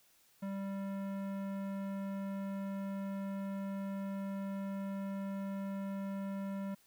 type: tone with tanh clipping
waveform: sine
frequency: 196 Hz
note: G3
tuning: in tune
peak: -39 dBFS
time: 0.42-6.75 s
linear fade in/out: 10 ms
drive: 17 dB
effects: white hiss -68 dBFS RMS until 6.86 s